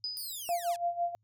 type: tone with exponential decay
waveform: sine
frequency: 4978 Hz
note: D#8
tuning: in tune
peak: -31 dBFS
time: 0.04-0.64 s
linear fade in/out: 1 ms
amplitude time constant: 130 ms
type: linear sweep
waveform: 5% pulse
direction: down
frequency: 4882 to 802 Hz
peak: -31 dBFS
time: 0.17-0.76 s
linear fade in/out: 0 ms
type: tone with tremolo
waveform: sine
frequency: 693 Hz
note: F5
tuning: 14 cents flat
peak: -26 dBFS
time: 0.49-1.15 s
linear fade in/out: 0 ms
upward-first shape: sine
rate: 6 Hz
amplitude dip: 80%
effects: added 107 Hz sine -70 dBFS peak until 1.23 s